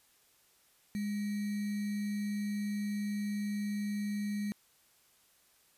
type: tone with sample-and-hold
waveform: sine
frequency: 205.7 Hz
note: G#3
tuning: 16 cents flat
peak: -32 dBFS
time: 0.95-4.52 s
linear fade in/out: 0 ms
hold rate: 2100 Hz
effects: white hiss -67 dBFS RMS until 5.77 s + resampled to 32000 Hz